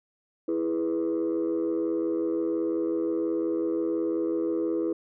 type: chord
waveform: sine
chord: E major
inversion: none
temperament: equal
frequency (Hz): 329.6 / 415.3 / 493.9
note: E4 / G#4 / B4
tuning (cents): 0 / 0 / 0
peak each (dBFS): -25 / -30 / -30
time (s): 0.48-4.93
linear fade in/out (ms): 5
effects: tanh soft clip ceiling -20 dBFS